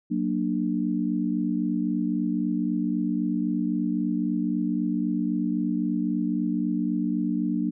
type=chord; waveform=sine; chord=Gb augmented; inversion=none; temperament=equal with one note detuned; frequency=185 / 233.1 / 296.9 Hz; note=Gb3 / Bb3 / D4; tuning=0 / 0 / +19 cents; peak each=-28 / -27 / -27 dBFS; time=0.1-7.71 s; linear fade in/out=20 ms; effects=none